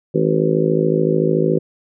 harmonic tone with a mistuned harmonic, 53.7 Hz, A1, 41 cents flat, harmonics 3 / 4 / 5 / 6 / 7 / 8 / 9 / 10, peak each -19 / -26 / -23 / -25 / -18 / -26 / -21 / -27 dBFS, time 0.14-1.59 s, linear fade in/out 10 ms, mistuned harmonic 10, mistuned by -25 cents, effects none

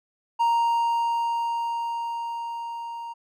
triangle tone with level ramp, 932.3 Hz, A#5, in tune, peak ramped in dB -16 to -31 dBFS, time 0.39-3.14 s, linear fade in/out 20 ms, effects none

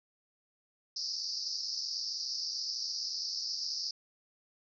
white band-pass noise, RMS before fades -37 dBFS, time 0.96-3.91 s, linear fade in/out 5 ms, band 4600 to 5500 Hz, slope 96 dB/octave, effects none

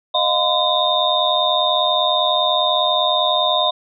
sine tone cluster, 618 / 708 / 1021 / 3598 / 3733 Hz, D#5 / F5 / C6 / A7 / A#7, -12 / +23 / -43 / +38 / +2 cents, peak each -21 dBFS, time 0.14-3.71 s, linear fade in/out 10 ms, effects none

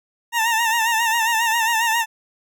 20% pulse tone with vibrato, 912 Hz, A#5, 38 cents flat, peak -12 dBFS, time 0.32-2.06 s, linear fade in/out 50 ms, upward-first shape sine, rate 7.4 Hz, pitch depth 66 cents each way, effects none

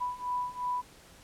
sine beating tone pair, 987.8 / 990.6 Hz, B5 / B5, 0 / +5 cents, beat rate 2.8 Hz, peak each -35 / -33 dBFS, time 0-0.82 s, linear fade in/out 20 ms, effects pink hiss -55 dBFS RMS until 1.23 s + low-pass 12000 Hz 12 dB/octave

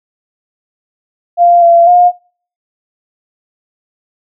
sine tone with pitch steps, 695 / 682 / 711 Hz, F5 / F5 / F5, -9 / -41 / +31 cents, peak -3 dBFS, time 1.37-2.12 s, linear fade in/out 50 ms, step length 250 ms, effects noise-tail reverb RT60 0.5 s tail -25 dB re dry

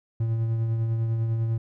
triangle tone with tremolo, 113.5 Hz, A#2, 46 cents flat, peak -19 dBFS, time 0.2-1.58 s, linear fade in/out 5 ms, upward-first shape triangle, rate 10 Hz, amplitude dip 35%, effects none

